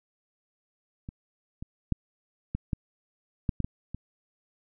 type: clicks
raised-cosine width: 5 ms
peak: -25 / -25 / -12 / -17 / -15 / -13 / -15 / -18 / -23 dBFS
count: 9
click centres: 1.089 / 1.625 / 1.923 / 2.55 / 2.732 / 3.492 / 3.603 / 3.645 / 3.946 s
effects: none